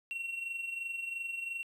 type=tone with amplitude modulation; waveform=triangle; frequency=2730 Hz; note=F7; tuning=40 cents flat; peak=-31 dBFS; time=0.11-1.63 s; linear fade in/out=0 ms; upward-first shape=sine; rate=22.9 Hz; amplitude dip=60%; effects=tanh soft clip ceiling -28 dBFS